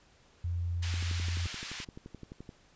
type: tone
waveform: sine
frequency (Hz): 86.6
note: F2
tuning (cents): -14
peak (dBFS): -30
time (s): 0.44-1.47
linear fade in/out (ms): 5
type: band-pass noise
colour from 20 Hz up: pink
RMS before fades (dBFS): -42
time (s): 0.82-1.85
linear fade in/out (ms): 10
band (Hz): 1900 to 6200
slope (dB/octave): 12
type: click train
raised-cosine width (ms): 3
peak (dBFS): -31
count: 19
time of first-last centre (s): 0.94-2.492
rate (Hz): 11.6
effects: pink hiss -63 dBFS RMS until 2.75 s + resampled to 16000 Hz